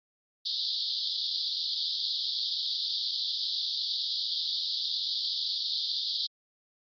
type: band-pass noise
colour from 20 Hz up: white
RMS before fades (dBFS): -32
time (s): 0.45-6.27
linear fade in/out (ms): 10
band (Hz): 3400 to 4900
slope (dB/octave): 96
effects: Opus 48 kbps